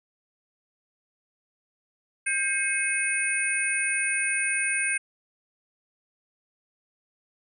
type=tone cluster; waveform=sine; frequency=1590 / 2169 / 2544 / 9270 Hz; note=G6 / C#7 / D#7 / D9; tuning=+24 / -38 / +38 / -24 cents; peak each=-29 dBFS; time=2.26-4.98 s; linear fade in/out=10 ms; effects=none